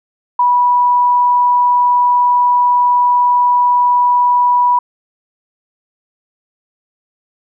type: tone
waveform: sine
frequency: 979 Hz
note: B5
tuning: 15 cents flat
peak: -8 dBFS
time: 0.39-4.79 s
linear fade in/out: 5 ms
effects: none